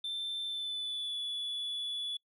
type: tone with pitch glide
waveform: sine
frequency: 3554 to 3429 Hz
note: A7 to A7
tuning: +17 to -45 cents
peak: -32 dBFS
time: 0.04-2.17 s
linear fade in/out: 5 ms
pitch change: -62 cents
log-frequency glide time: 0.45-1.18 s
effects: noise-tail reverb RT60 0.1 s tail -26 dB re dry + tanh soft clip ceiling -33 dBFS